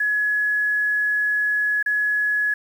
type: tone with dropouts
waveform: sine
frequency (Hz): 1690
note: G#6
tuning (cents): +30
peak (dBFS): -18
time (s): 0-2.54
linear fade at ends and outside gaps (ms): 5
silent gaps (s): 1.828-1.86
effects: 8-bit